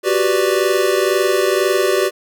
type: chord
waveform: square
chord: G major seventh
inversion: third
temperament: equal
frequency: 370 / 392 / 493.9 / 587.3 Hz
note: F#4 / G4 / B4 / D5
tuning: 0 / 0 / 0 / 0 cents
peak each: -19 / -19 / -22 / -21 dBFS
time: 0.03-2.11 s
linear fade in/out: 50 ms
effects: none